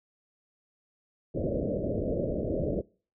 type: low-pass noise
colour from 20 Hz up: white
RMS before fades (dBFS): -30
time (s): 1.34-2.82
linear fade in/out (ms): 20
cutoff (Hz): 620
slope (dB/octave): 96
effects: noise-tail reverb RT60 0.4 s tail -24 dB re dry